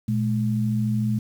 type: tone pair together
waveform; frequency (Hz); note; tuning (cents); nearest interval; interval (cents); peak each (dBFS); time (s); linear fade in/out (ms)
sine; 118.7 / 212.4; A#2 / G#3; +32 / +39; minor seventh; 1007; -23; 0.08-1.19; 5
effects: 8-bit